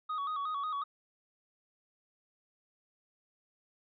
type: tone with vibrato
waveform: triangle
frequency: 1185 Hz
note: D6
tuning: 15 cents sharp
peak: -31 dBFS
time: 0.09-0.84 s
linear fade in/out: 10 ms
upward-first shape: square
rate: 5.5 Hz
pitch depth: 89 cents each way
effects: resampled to 11025 Hz